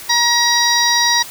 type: harmonic tone with a mistuned harmonic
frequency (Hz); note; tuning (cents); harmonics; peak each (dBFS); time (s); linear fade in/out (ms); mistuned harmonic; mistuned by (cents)
950; A#5; +33; 1 / 2 / 4 / 5 / 6; -18 / -18 / -18 / -18 / -18; 0.09-1.23; 10; 4; +17
effects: white hiss -33 dBFS RMS until 1.3 s